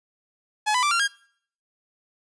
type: tone with pitch steps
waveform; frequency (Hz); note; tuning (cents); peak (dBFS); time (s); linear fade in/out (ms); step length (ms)
sawtooth; 849 / 998 / 1173.2 / 1379.2 / 1621.3; G#5 / B5 / D6 / F6 / G#6; +38 / +18 / -2 / -22 / -42; -16; 0.66-1.08; 20; 84
effects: noise-tail reverb RT60 0.6 s tail -25 dB re dry + resampled to 22050 Hz